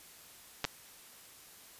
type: clicks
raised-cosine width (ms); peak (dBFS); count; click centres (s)
0.2; -14; 2; 0.643 / 0.65
effects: white hiss -55 dBFS RMS until 1.79 s + resampled to 32000 Hz